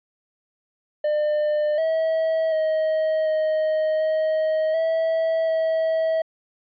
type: tone with pitch steps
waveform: triangle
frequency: 601 / 644 / 630 / 625 / 629 / 650 / 645 Hz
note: D5 / E5 / D#5 / D#5 / D#5 / E5 / E5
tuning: +40 / -41 / +21 / +8 / +19 / -24 / -38 cents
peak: -17 dBFS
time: 1.04-6.22 s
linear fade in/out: 5 ms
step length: 740 ms
effects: resampled to 11025 Hz